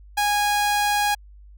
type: tone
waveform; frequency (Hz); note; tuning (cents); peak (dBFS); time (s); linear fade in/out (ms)
sawtooth; 825; G#5; -12; -15; 0.17-1.15; 10
effects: added 50 Hz sine -43 dBFS peak until 1.57 s